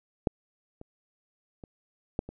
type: clicks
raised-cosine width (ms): 2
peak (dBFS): -10 / -30 / -30 / -14 / -27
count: 5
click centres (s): 0.272 / 0.814 / 1.638 / 2.191 / 2.29
effects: none